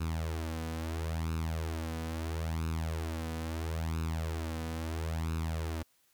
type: tone with flanger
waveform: sawtooth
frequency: 80.9 Hz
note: E2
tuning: 32 cents flat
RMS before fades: -35 dBFS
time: 0-5.83 s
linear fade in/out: 10 ms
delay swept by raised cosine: 0.76 to 4.06 ms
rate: 0.75 Hz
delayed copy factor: +0.7
effects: white hiss -70 dBFS RMS until 6.13 s